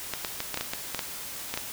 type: clicks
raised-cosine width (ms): 0.2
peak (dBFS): -12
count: 11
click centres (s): 0.137 / 0.248 / 0.404 / 0.543 / 0.574 / 0.61 / 0.735 / 0.947 / 0.992 / 1.54 / 1.575
effects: white hiss -38 dBFS RMS until 1.72 s